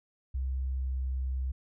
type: tone with pitch glide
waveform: sine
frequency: 65.41 to 64.96 Hz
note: C2 to C2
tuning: 0 to -12 cents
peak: -29 dBFS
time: 0.34-1.52 s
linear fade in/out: 10 ms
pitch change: -12 cents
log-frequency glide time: 0.7-0.95 s
effects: none